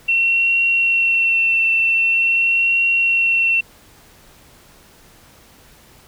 sine tone with vibrato, 2712 Hz, E7, 49 cents sharp, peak -13 dBFS, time 0.08-3.61 s, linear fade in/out 10 ms, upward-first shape triangle, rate 0.45 Hz, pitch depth 18 cents each way, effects pink hiss -48 dBFS RMS until 6.07 s

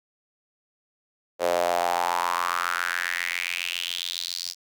sawtooth tone with high-pass filter sweep, 87.31 Hz, F2, in tune, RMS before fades -27 dBFS, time 1.39-4.55 s, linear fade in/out 50 ms, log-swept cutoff 530 to 5000 Hz, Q 4.7, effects none

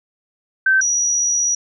sine tone pair in turn, 1548 / 5812 Hz, G6 / F#8, -22 / -32 cents, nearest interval octave + major seventh, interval 2290 cents, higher second, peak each -11 / -15 dBFS, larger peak first, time 0.66-0.81 / 0.81-1.55 s, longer second, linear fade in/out 5 ms, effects none

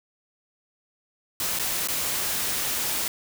white noise with dropouts, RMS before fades -27 dBFS, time 1.4-3.08 s, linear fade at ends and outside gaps 1 ms, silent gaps 1.589-1.596 / 1.874-1.885 s, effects none

